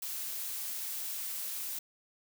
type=noise; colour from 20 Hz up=blue; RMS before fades=-38 dBFS; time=0.02-1.79 s; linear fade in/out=5 ms; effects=none